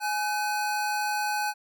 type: tone pair together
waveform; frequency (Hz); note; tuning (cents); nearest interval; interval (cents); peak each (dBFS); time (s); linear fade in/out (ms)
square; 838 / 1518.8; G#5 / F#6; +15 / +45; minor seventh; 1030; -28 / -32; 0-1.54; 50
effects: none